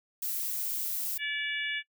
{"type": "noise", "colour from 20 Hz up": "violet", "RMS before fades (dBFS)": -33, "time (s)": [0.22, 1.18], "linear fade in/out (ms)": 5}
{"type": "harmonic tone", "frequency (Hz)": 576, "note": "D5", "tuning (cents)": -34, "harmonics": [3, 4, 5, 6], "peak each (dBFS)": [-33, -35, -37, -39], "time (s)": [1.18, 1.83], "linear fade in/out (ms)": 50}
{"effects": ["noise-tail reverb RT60 0.1 s tail -20 dB re dry"]}